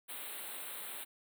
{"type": "band-stop noise", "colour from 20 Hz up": "white", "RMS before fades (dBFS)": -44, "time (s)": [0.08, 1.05], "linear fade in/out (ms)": 20, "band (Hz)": [4100, 8100], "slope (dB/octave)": 96, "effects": ["high-pass 300 Hz 12 dB/octave"]}